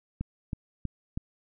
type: click train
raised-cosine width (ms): 5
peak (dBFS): -19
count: 4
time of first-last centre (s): 0.21-1.175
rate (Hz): 3.11
effects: none